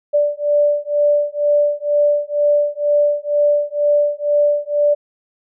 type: beating tone pair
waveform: sine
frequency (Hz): 585 / 587.1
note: D5 / D5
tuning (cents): -7 / -1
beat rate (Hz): 2.1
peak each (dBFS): -16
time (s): 0.13-4.95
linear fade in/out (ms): 20
effects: none